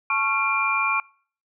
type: tone cluster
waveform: sine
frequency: 873 / 1100 / 1374 / 2386 Hz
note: A5 / C#6 / F6 / D7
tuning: -14 / -14 / -29 / +27 cents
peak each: -30 / -24 / -28 / -23 dBFS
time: 0.1-1 s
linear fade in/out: 2 ms
effects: noise-tail reverb RT60 0.5 s tail -26 dB re dry